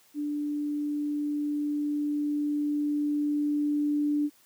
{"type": "tone with level ramp", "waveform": "sine", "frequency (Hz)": 294.1, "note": "D4", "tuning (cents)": 3, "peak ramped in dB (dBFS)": [-28, -23], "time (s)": [0.14, 4.3], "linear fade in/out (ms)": 50, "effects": ["white hiss -61 dBFS RMS until 4.45 s", "high-pass 100 Hz 12 dB/octave"]}